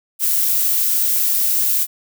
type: noise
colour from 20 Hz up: violet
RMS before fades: -17 dBFS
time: 0.19-1.87 s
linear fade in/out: 50 ms
effects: none

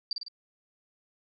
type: tone with echo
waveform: sine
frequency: 4664 Hz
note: D8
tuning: 13 cents flat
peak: -27 dBFS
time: 0.11-0.13 s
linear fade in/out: 2 ms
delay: 51 ms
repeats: 3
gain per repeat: -4 dB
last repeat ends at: 0.283 s
effects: none

